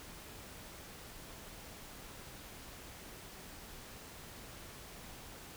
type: silence
effects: pink hiss -51 dBFS RMS until 5.56 s